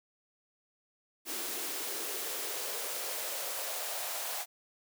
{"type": "noise with high-pass filter sweep", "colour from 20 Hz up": "white", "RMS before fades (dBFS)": -37, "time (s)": [1.25, 4.46], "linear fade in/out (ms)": 50, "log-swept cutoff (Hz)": [310, 710], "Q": 3.1, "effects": []}